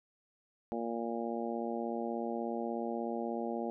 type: harmonic tone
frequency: 116.54 Hz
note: A#2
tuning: in tune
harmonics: 2 / 3 / 4 / 5 / 6 / 7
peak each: -38 / -40 / -41 / -42 / -43 / -43 dBFS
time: 0.72-3.7 s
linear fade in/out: 0 ms
effects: none